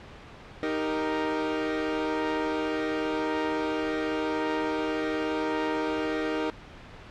sawtooth chord, Eb major, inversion none, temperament equal, 311.1 / 392 / 466.2 Hz, Eb4 / G4 / Bb4, 0 / 0 / 0 cents, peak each -25 / -31 / -27 dBFS, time 0.63-6.5 s, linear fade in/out 0 ms, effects pink hiss -46 dBFS RMS until 7.1 s + low-pass 3000 Hz 12 dB/octave

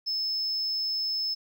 sine tone, 5230 Hz, E8, 15 cents flat, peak -25 dBFS, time 0.06-1.35 s, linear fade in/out 20 ms, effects tanh soft clip ceiling -24 dBFS + 11-bit

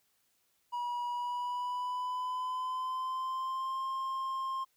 triangle tone with pitch glide, 967 to 1060.6 Hz, B5 to C6, -37 to +23 cents, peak -31 dBFS, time 0.72-4.65 s, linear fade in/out 20 ms, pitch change +160 cents, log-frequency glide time 1.08-3.86 s, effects white hiss -74 dBFS RMS until 4.76 s

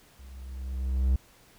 triangle tone with level ramp, 64.9 Hz, C2, 13 cents flat, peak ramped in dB -43 to -17 dBFS, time 0.19-1.16 s, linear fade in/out 5 ms, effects pink hiss -58 dBFS RMS until 1.58 s

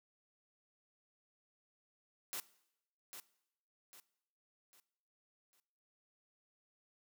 white noise with echo, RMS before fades -42 dBFS, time 2.33-2.4 s, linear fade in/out 0 ms, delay 800 ms, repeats 4, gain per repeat -8 dB, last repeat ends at 5.6 s, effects noise-tail reverb RT60 0.8 s tail -19 dB re dry + high-pass 200 Hz 12 dB/octave

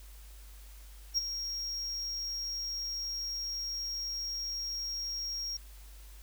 triangle tone with ADSR envelope, 5588 Hz, F8, in tune, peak -23 dBFS, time 1.14-5.57 s, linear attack 35 ms, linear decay 21 ms, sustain -10 dB, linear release 5 ms, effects added 50 Hz sine -48 dBFS peak until 6.22 s + white hiss -58 dBFS RMS until 6.22 s

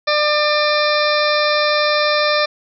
harmonic tone with a mistuned harmonic, 598 Hz, D5, 31 cents sharp, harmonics 1 / 2 / 3 / 4 / 6 / 7 / 8 / 9, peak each -17 / -20 / -22 / -23 / -25 / -25 / -26 / -27 dBFS, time 0.07-2.46 s, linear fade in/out 10 ms, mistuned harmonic 7, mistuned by -23 cents, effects none

